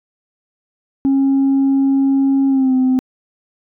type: tone with pitch glide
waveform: sine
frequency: 272.2 to 258 Hz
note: C#4 to C4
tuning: -31 to -24 cents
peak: -9 dBFS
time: 1.05-2.99 s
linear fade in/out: 0 ms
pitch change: -93 cents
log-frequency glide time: 2.48-2.74 s
effects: tanh soft clip ceiling -9 dBFS